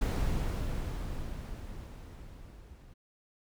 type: noise with level ramp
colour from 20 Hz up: brown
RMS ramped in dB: -28 to -53 dBFS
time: 0.01-2.94 s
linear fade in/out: 10 ms
effects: none